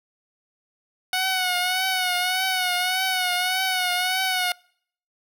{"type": "tone with vibrato", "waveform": "10% pulse", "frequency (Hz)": 737, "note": "F#5", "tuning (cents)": -7, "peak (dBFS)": -13, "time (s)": [1.13, 4.52], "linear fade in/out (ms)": 2, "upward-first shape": "triangle", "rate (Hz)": 1.7, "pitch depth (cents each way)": 58, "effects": ["noise-tail reverb RT60 0.6 s tail -26 dB re dry"]}